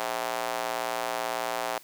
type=tone with high-pass filter; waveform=square; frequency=59.1 Hz; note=A#1; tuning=24 cents sharp; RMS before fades=-31 dBFS; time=0-1.78 s; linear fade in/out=0 ms; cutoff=700 Hz; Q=1.9; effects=white hiss -53 dBFS RMS until 1.83 s